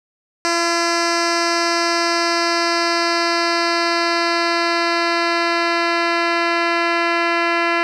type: tone with low-pass filter sweep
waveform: 10% pulse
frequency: 339.6 Hz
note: F4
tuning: 48 cents flat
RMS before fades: -18 dBFS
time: 0.45-7.83 s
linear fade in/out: 0 ms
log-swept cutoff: 6200 to 3100 Hz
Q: 2.3
effects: none